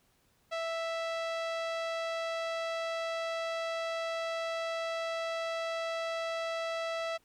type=tone with low-pass filter; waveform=sawtooth; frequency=659.3 Hz; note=E5; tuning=in tune; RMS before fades=-35 dBFS; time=0.51-7.18 s; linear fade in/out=20 ms; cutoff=4300 Hz; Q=0.87; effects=pink hiss -70 dBFS RMS until 7.24 s